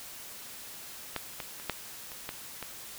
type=clicks; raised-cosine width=0.3 ms; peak=-15 / -20 / -29 / -13 / -28 / -19 / -21 dBFS; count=7; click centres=1.163 / 1.402 / 1.599 / 1.697 / 2.118 / 2.291 / 2.627 s; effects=white hiss -45 dBFS RMS until 2.98 s